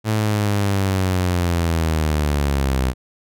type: linear sweep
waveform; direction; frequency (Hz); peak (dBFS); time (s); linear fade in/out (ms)
sawtooth; down; 110 to 63.1; -13; 0.04-2.94; 50
effects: none